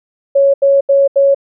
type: tone bursts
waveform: sine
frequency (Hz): 554.4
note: C#5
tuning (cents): 0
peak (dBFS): -6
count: 4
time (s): 0.35-1.347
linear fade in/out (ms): 10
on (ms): 190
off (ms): 79
effects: none